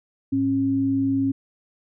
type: tone pair together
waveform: sine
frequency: 108 / 272.1 Hz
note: A2 / C#4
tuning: -32 / -32 cents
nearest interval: octave + major third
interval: 1600 cents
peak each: -29 / -19 dBFS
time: 0.32-1.32 s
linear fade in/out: 10 ms
effects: none